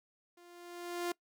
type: tone with level ramp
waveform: sawtooth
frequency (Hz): 349.2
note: F4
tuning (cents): 0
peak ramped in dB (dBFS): -54 to -28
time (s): 0.37-1.12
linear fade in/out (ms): 5
effects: noise-tail reverb RT60 0.1 s tail -22 dB re dry